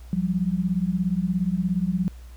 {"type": "beating tone pair", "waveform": "sine", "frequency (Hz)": [174.61, 191.61], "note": ["F3", "G3"], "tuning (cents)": [0, -39], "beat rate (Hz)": 17, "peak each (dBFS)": [-24, -24], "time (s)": [0.13, 2.08], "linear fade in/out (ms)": 0, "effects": ["added 60 Hz sine -39 dBFS peak until 2.36 s", "pink hiss -55 dBFS RMS until 2.36 s"]}